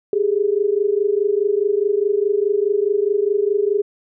sine tone pair together, 396.8 / 421.6 Hz, G4 / G#4, +21 / +26 cents, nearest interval minor second, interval 105 cents, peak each -18 dBFS, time 0.13-3.82 s, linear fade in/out 2 ms, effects none

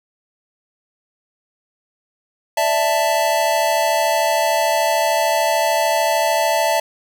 square chord, D suspended second, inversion none, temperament just, 587.3 / 660.7 / 881 Hz, D5 / E5 / A5, 0 / +4 / +2 cents, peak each -23 / -19 / -20 dBFS, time 2.57-6.8 s, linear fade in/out 5 ms, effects none

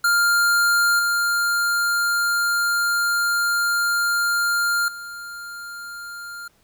square tone with level steps, 1400 Hz, F6, 4 cents sharp, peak -16 / -19 / -33 dBFS, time 0.04-6.48 s, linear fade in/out 5 ms, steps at 0.99 / 4.88 s, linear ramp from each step 2 ms, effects pink hiss -61 dBFS RMS until 6.63 s

